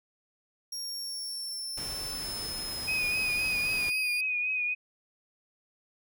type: linear sweep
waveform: sawtooth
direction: down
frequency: 5588 to 4800 Hz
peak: -32 dBFS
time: 0.72-4.21 s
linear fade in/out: 5 ms
type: noise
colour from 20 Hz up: pink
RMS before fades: -42 dBFS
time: 1.77-3.9 s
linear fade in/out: 5 ms
type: tone with vibrato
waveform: sine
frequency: 2489 Hz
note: D#7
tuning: in tune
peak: -27 dBFS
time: 2.87-4.75 s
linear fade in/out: 20 ms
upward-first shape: triangle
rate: 3.8 Hz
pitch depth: 44 cents each way
effects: none